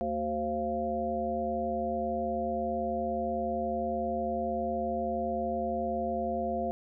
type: harmonic tone with a mistuned harmonic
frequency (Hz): 75.3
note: D2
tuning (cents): +44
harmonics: 1 / 3 / 5 / 7 / 9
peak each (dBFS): -43 / -35 / -38 / -35 / -32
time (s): 0.01-6.71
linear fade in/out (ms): 0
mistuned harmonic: 9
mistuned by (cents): +28
effects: none